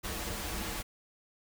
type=noise with comb filter; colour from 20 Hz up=pink; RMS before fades=-37 dBFS; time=0.03-0.83 s; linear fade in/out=20 ms; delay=7.5 ms; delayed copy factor=-0.75; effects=none